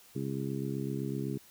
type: harmonic tone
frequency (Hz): 67.9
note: C#2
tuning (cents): -35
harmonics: 2 / 3 / 4 / 5 / 6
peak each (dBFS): -36 / -38 / -39 / -40 / -41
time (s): 0.15-1.38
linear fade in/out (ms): 10
effects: white hiss -58 dBFS RMS until 1.5 s